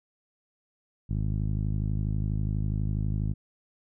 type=tone with low-pass filter; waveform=10% pulse; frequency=52.2 Hz; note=G#1; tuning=10 cents sharp; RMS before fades=-28 dBFS; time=1.09-3.34 s; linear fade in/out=20 ms; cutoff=140 Hz; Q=1; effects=none